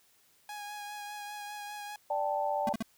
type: tone with vibrato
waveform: sawtooth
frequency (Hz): 828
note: G#5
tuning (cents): -5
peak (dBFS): -36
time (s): 0.49-1.96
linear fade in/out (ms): 2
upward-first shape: triangle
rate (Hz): 5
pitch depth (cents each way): 21
type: chord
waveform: sine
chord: D suspended fourth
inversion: none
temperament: equal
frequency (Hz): 587.3 / 784 / 880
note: D5 / G5 / A5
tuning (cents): 0 / 0 / 0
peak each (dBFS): -33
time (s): 2.1-2.73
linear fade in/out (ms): 5
type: tone bursts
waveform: square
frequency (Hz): 223.4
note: A3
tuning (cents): +27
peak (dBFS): -31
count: 3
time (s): 2.67-2.825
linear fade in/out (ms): 2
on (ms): 21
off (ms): 46
effects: white hiss -66 dBFS RMS until 2.97 s